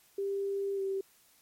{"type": "tone with pitch glide", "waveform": "sine", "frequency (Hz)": [395.9, 388], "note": ["G4", "G4"], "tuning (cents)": [17, -18], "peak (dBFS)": -30, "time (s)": [0.18, 1.01], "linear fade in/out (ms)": 5, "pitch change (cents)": -35, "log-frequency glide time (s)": [0.75, 0.81], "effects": ["white hiss -64 dBFS RMS until 1.41 s", "MP3 64 kbps"]}